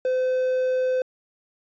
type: tone with quantisation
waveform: triangle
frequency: 512 Hz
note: C5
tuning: 38 cents flat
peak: -18 dBFS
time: 0.05-1.02 s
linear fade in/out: 2 ms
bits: 8
effects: resampled to 16000 Hz